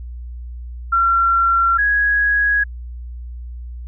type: tone pair in turn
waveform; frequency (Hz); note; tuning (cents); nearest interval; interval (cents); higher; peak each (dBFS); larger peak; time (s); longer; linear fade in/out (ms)
sine; 1365 / 1661.6; F6 / G#6; -40 / 0; minor third; 340; second; -12 / -13; first; 0.92-1.78 / 1.78-2.64; neither; 10
effects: added 60 Hz sine -28 dBFS peak until 3.87 s